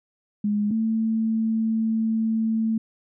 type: tone pair in turn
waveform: sine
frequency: 207.7 / 222.7 Hz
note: G#3 / A3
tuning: 0 / +21 cents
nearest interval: minor second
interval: 121 cents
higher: second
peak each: -20 dBFS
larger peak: neither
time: 0.44-0.71 / 0.71-2.78 s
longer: second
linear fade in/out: 5 ms
effects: none